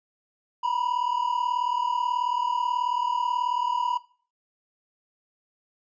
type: tone pair together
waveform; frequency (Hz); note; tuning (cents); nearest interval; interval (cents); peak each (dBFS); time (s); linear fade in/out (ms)
triangle; 949.4 / 987.8; A#5 / B5; +31 / 0; minor second; 69; -24 / -24; 0.63-3.98; 10
effects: noise-tail reverb RT60 0.4 s tail -17 dB re dry + resampled to 16000 Hz